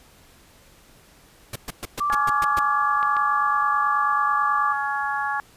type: noise bursts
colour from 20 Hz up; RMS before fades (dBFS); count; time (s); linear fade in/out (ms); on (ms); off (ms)
pink; -30; 8; 1.53-2.594; 5; 28; 120
type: tone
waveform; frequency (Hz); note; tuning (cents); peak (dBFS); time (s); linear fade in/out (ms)
sine; 1170; D6; -7; -20; 2-4.73; 10
type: harmonic tone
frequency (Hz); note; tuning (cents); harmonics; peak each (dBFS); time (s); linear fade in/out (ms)
280.2; C#4; +19; 3 / 4 / 5 / 6; -27 / -28 / -31 / -28; 2.1-5.4; 0
type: clicks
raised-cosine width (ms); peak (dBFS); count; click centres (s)
0.3; -19; 2; 3.029 / 3.167
effects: pink hiss -53 dBFS RMS until 5.56 s + resampled to 32000 Hz